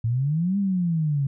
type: exponential two-way sweep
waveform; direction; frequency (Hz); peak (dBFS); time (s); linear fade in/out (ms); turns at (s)
sine; up then down; 110 to 203.5 to 135.4; -20; 0.04-1.27; 5; 0.58
effects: none